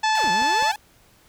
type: harmonic tone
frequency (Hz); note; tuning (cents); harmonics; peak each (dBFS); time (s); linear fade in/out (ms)
870; A5; -20; 1 / 2 / 3 / 4 / 5 / 6 / 7 / 8 / 9; -19 / -25 / -30 / -31 / -32 / -34 / -38 / -41 / -41; 0.03-0.72; 10
type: exponential two-way sweep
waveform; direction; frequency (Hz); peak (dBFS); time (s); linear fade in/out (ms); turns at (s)
sawtooth; down then up; 1016 to 166.9 to 882; -26; 0.15-0.76; 2; 0.31
type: clicks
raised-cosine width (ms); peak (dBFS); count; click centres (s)
2; -25; 4; 0.242 / 0.275 / 0.421 / 0.625
effects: pink hiss -56 dBFS RMS until 1.28 s